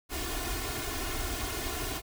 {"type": "noise with comb filter", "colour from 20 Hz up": "pink", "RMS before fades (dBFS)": -34, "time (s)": [0.09, 2.02], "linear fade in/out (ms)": 50, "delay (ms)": 2.8, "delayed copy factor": 0.9, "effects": []}